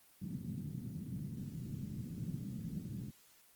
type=band-pass noise; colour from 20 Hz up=pink; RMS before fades=-43 dBFS; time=0.21-3.11 s; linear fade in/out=10 ms; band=120 to 210 Hz; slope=24 dB/octave; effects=white hiss -65 dBFS RMS until 3.55 s + Opus 24 kbps